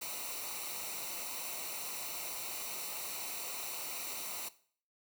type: noise with comb filter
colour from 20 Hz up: white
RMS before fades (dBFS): -41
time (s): 0.01-4.49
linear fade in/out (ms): 10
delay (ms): 0.6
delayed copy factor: -0.7
effects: noise-tail reverb RT60 0.5 s tail -17 dB re dry